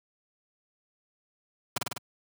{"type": "noise with echo", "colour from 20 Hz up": "pink", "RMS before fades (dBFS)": -28, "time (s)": [1.76, 1.78], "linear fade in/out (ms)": 5, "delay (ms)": 50, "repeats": 4, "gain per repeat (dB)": -2, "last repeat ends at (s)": 1.98, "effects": ["high-pass 150 Hz 12 dB/octave"]}